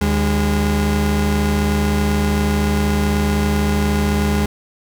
35% pulse tone pair together, 76 / 205.2 Hz, D#2 / G#3, -40 / -21 cents, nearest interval octave + perfect fourth, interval 1719 cents, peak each -16 dBFS, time 0.01-4.46 s, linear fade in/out 5 ms, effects none

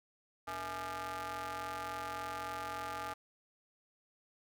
sawtooth ring-modulated tone, 181.5 Hz, F#3, 33 cents flat, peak -32 dBFS, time 0.47-3.14 s, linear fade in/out 10 ms, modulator 1020 Hz, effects none

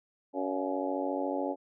harmonic tone with a mistuned harmonic, 93.9 Hz, F#2, 26 cents sharp, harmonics 3 / 4 / 5 / 6 / 7 / 8 / 9, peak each -34 / -38 / -39 / -35 / -41 / -41 / -38 dBFS, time 0.33-1.56 s, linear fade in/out 50 ms, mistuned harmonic 8, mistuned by -65 cents, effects none

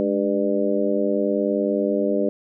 harmonic tone with a mistuned harmonic, 99.4 Hz, G2, 25 cents sharp, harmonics 2 / 3 / 4 / 5 / 6, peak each -25 / -25 / -25 / -25 / -25 dBFS, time 0-2.29 s, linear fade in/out 0 ms, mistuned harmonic 2, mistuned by +82 cents, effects none

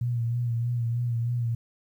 sine tone with vibrato, 118.7 Hz, A#2, 32 cents sharp, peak -24 dBFS, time 0.01-1.55 s, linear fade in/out 5 ms, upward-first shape sine, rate 3.2 Hz, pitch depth 42 cents each way, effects 10-bit

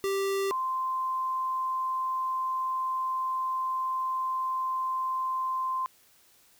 square / sine tone pair in turn, 392 / 1040.8 Hz, G4 / C6, 0 / -9 cents, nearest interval octave + perfect fourth, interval 1691 cents, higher second, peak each -27 dBFS, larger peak neither, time 0.04-0.51 / 0.51-5.86 s, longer second, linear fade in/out 0 ms, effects white hiss -61 dBFS RMS until 6.59 s

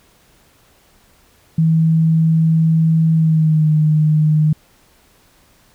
sine tone with pitch glide, 161.4 to 153.76 Hz, E3 to D#3, -36 to -20 cents, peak -10 dBFS, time 1.58-4.53 s, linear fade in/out 5 ms, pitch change -84 cents, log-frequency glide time 3.14-3.71 s, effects pink hiss -53 dBFS RMS until 5.74 s

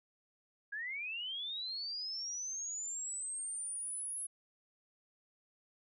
sine linear sweep, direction up, 1612 to 10810 Hz, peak -38 dBFS, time 0.72-4.27 s, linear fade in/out 10 ms, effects none

